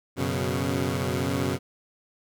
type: chord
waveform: 15% pulse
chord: F# suspended fourth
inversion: none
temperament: equal with one note detuned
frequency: 91.86 / 123.47 / 138.59 Hz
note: F#2 / B2 / C#3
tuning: -12 / 0 / 0 cents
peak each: -23 dBFS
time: 0.16-1.59 s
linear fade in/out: 50 ms
effects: none